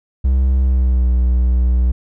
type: tone with pitch glide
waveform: triangle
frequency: 65.3 to 61.63 Hz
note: C2 to B1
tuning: -3 to -3 cents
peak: -9 dBFS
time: 0.24-1.92 s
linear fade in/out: 10 ms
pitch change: -100 cents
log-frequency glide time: 0.6-1.08 s
effects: none